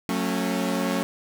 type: tone cluster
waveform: sawtooth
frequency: 183.4 / 223.6 / 274.8 Hz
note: F#3 / A3 / C#4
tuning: -15 / +28 / -15 cents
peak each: -24 dBFS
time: 0.09-1.03 s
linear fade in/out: 0 ms
effects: none